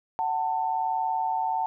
sine tone pair together, 750 / 891.2 Hz, F#5 / A5, +23 / +22 cents, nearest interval minor third, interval 299 cents, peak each -28 / -26 dBFS, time 0.19-1.66 s, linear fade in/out 0 ms, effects none

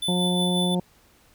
square tone with tremolo, 3504 Hz, A7, 8 cents flat, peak -25 dBFS, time 0.02-0.75 s, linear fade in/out 5 ms, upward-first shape sine, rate 5.6 Hz, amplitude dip 40%
harmonic tone, 179.2 Hz, F3, 45 cents sharp, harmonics 1 / 2 / 3 / 4 / 5, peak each -22 / -30 / -32 / -35 / -36 dBFS, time 0.08-0.8 s, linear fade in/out 5 ms
effects pink hiss -58 dBFS RMS until 1.34 s

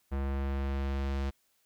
square tone with low-pass filter sweep, 68.5 Hz, C#2, 20 cents flat, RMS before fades -32 dBFS, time 0.11-1.31 s, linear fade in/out 20 ms, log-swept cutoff 1700 to 5200 Hz, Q 0.71, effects white hiss -72 dBFS RMS until 1.65 s

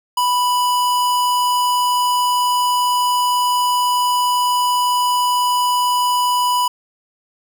square tone, 987.8 Hz, B5, in tune, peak -15 dBFS, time 0.17-6.68 s, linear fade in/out 5 ms, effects none

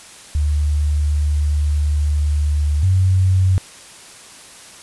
sine tone pair in turn, 74.2 / 93.49 Hz, D2 / F#2, +18 / +18 cents, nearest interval major third, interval 400 cents, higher second, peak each -14 / -11 dBFS, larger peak second, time 0.35-2.83 / 2.83-3.58 s, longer first, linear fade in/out 0 ms, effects white hiss -40 dBFS RMS until 4.82 s + resampled to 24000 Hz

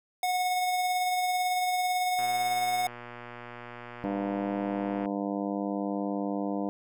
square tone with tremolo, 730 Hz, F#5, 24 cents flat, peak -25 dBFS, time 0.23-2.87 s, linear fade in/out 2 ms, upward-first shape triangle, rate 18 Hz, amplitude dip 30%
click train, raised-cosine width 0.5 ms, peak -27 dBFS, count 345, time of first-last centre 2.19-5.057 s, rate 120 Hz
harmonic tone, 100.1 Hz, G2, 37 cents sharp, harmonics 2 / 3 / 4 / 5 / 6 / 7 / 8 / 9 / 10, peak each -33 / -32 / -43 / -37 / -40 / -38 / -48 / -43 / -48 dBFS, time 4.04-6.69 s, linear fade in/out 0 ms
effects none

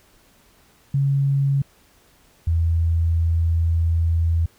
sine tone pair in turn, 138.59 / 82.88 Hz, C#3 / E2, 0 / +10 cents, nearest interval major sixth, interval 890 cents, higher first, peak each -16 dBFS, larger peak neither, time 0.94-1.62 / 2.47-4.46 s, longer second, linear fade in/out 5 ms, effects pink hiss -56 dBFS RMS until 4.58 s

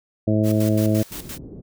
harmonic tone, 107.3 Hz, A2, 43 cents flat, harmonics 1 / 2 / 3 / 4 / 5 / 6, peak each -20 / -21 / -22 / -31 / -28 / -27 dBFS, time 0.27-1.03 s, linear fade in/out 10 ms
white noise with tremolo, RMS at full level -34 dBFS, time 0.43-1.39 s, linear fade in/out 50 ms, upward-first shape square, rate 5.8 Hz, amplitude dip 75%
white low-pass noise, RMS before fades -38 dBFS, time 1.1-1.62 s, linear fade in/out 20 ms, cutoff 370 Hz, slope 24 dB/octave
effects none

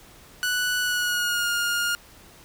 sawtooth tone with pitch glide, 1480 to 1418.1 Hz, F#6 to F6, 0 to +26 cents, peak -19 dBFS, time 0.43-1.95 s, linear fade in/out 0 ms, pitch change -74 cents, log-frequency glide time 0.81-1.49 s, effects pink hiss -50 dBFS RMS until 2.44 s

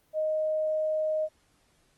sine tone, 622.3 Hz, D#5, in tune, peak -25 dBFS, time 0.13-1.29 s, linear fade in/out 50 ms, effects pink hiss -67 dBFS RMS until 1.97 s + Opus 24 kbps

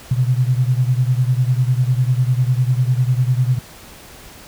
sine beating tone pair, 123.47 / 133.47 Hz, B2 / C3, 0 / +35 cents, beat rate 10 Hz, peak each -15 / -18 dBFS, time 0.11-3.59 s, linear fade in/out 5 ms, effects pink hiss -40 dBFS RMS until 4.47 s

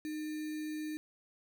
sine tone with sample-and-hold, 307.6 Hz, D#4, 20 cents flat, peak -36 dBFS, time 0.05-0.97 s, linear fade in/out 0 ms, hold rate 2100 Hz, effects none

